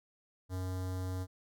square tone with notch filter, 92.5 Hz, F#2, in tune, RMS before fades -37 dBFS, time 0.49-1.27 s, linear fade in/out 50 ms, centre 2500 Hz, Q 0.93, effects none

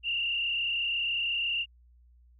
sine tone with frequency modulation, 2792 Hz, F7, 1 cent flat, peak -27 dBFS, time 0.03-1.66 s, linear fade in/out 50 ms, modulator 34 Hz, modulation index 2.3, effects added 60 Hz sine -56 dBFS peak until 2.39 s

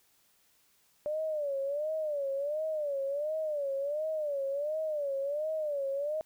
sine tone with vibrato, 587 Hz, D5, 1 cent flat, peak -30 dBFS, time 1.06-6.21 s, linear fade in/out 0 ms, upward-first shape sine, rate 1.4 Hz, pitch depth 130 cents each way, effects white hiss -68 dBFS RMS until 6.25 s

